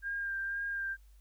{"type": "tone with vibrato", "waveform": "sine", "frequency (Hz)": 1600, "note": "G6", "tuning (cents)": 35, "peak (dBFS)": -33, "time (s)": [0.02, 0.97], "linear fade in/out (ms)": 50, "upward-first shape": "sine", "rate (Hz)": 2, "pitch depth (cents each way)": 21, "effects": ["added 50 Hz sine -55 dBFS peak until 1.2 s", "white hiss -72 dBFS RMS until 1.2 s"]}